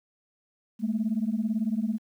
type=beating tone pair; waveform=sine; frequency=210 / 228 Hz; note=G#3 / A#3; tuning=+19 / -38 cents; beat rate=18 Hz; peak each=-27 dBFS; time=0.79-1.99 s; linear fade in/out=50 ms; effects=tanh soft clip ceiling -18 dBFS + 10-bit